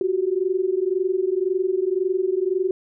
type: tone pair together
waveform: sine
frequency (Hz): 362.7 / 384.6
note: F#4 / G4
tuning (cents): -34 / -33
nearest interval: minor second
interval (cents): 101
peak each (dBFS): -22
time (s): 0.01-2.71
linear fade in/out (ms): 2
effects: none